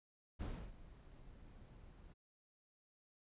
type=noise with ADSR envelope; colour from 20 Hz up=brown; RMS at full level=-41 dBFS; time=0.39-2.14 s; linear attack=24 ms; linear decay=300 ms; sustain=-17 dB; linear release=23 ms; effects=resampled to 8000 Hz